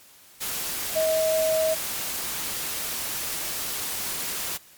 sine tone in noise, 636 Hz, D#5, 38 cents sharp, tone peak -20 dBFS, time 0.95-1.75 s, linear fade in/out 20 ms, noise white, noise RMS -30 dBFS, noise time 0.4-4.58 s, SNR +7 dB, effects white hiss -52 dBFS RMS until 4.77 s + MP3 96 kbps

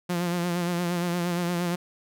sawtooth tone with vibrato, 174.61 Hz, F3, in tune, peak -21 dBFS, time 0.09-1.76 s, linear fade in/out 10 ms, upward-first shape sine, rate 8.6 Hz, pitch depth 42 cents each way, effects none

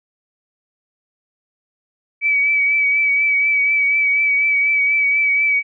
sine tone with vibrato, 2286 Hz, D7, 47 cents flat, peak -13 dBFS, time 2.21-5.63 s, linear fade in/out 50 ms, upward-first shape triangle, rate 4.1 Hz, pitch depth 34 cents each way, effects none

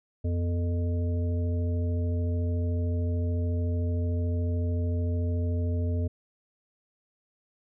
harmonic tone with a mistuned harmonic, 87.31 Hz, F2, in tune, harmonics 1 / 3 / 5 / 7, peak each -25 / -35 / -39 / -42 dBFS, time 0.24-6.08 s, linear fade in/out 10 ms, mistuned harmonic 3, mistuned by -92 cents, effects none

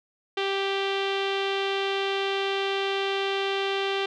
sawtooth tone with low-pass filter, 392 Hz, G4, in tune, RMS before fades -27 dBFS, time 0.37-4.06 s, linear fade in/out 5 ms, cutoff 3300 Hz, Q 3.2, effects none

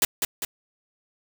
white noise with echo, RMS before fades -19 dBFS, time 0.02-0.05 s, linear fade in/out 2 ms, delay 200 ms, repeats 2, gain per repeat -5 dB, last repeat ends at 0.45 s, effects none

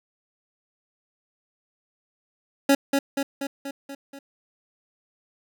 25% pulse tone with echo, 277.2 Hz, C#4, in tune, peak -11 dBFS, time 2.69-2.75 s, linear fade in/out 5 ms, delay 240 ms, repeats 6, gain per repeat -4 dB, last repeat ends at 4.19 s, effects none

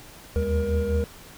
triangle tone cluster, 75 / 80 / 202.2 / 473.1 Hz, D2 / D#2 / G#3 / A#4, +37 / +49 / -46 / +26 cents, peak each -25 / -24 / -29 / -24 dBFS, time 0.36-1.04 s, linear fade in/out 0 ms, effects pink hiss -46 dBFS RMS until 1.37 s

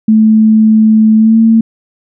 sine tone with pitch glide, 218.3 to 225.1 Hz, A3 to A3, -13 to +40 cents, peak -3 dBFS, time 0.08-1.61 s, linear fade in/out 5 ms, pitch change +53 cents, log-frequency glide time 1.17-1.38 s, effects none

